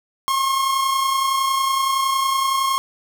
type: tone pair together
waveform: 45% pulse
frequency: 1074 / 1104.8 Hz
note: C6 / C#6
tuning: +45 / -6 cents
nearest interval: unison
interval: 49 cents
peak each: -18 / -27 dBFS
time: 0.28-2.78 s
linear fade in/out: 0 ms
effects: none